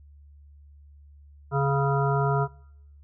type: harmonic tone with a mistuned harmonic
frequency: 139.1 Hz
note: C#3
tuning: 6 cents sharp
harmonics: 1 / 3 / 5 / 7 / 9 / 10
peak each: -23 / -28 / -30 / -31 / -33 / -33 dBFS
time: 1.51-2.48 s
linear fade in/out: 50 ms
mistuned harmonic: 10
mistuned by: -19 cents
effects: noise-tail reverb RT60 0.8 s tail -24 dB re dry + added 72 Hz sine -48 dBFS peak until 3.03 s